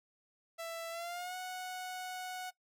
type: tone with pitch glide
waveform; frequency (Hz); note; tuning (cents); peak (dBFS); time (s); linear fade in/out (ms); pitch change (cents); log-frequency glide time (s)
sawtooth; 664 to 736.8; E5 to F#5; +12 to -7; -36; 0.58-2.51; 20; +181; 0.9-1.36
effects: noise-tail reverb RT60 0.1 s tail -18 dB re dry